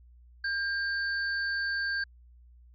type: tone pair together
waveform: sine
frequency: 1600 / 4525 Hz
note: G6 / C#8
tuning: +35 / +35 cents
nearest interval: octave + tritone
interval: 1800 cents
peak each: -28 / -37 dBFS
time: 0.44-2.04 s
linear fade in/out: 5 ms
effects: added 60 Hz sine -52 dBFS peak until 2.74 s + MP3 64 kbps